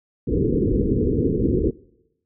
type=low-pass noise; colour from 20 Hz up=white; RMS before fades=-20 dBFS; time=0.27-1.71 s; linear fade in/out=10 ms; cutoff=470 Hz; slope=96 dB/octave; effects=noise-tail reverb RT60 0.9 s tail -23 dB re dry